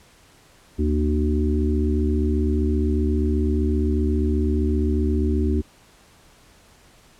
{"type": "harmonic tone with a mistuned harmonic", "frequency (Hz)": 75, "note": "D2", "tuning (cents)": 37, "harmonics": [1, 3, 4, 5], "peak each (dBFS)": [-20, -25, -26, -27], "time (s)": [0.78, 5.62], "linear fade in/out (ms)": 20, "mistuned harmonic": 3, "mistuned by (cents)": 53, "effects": ["pink hiss -53 dBFS RMS until 7.19 s", "low-pass 11000 Hz 12 dB/octave"]}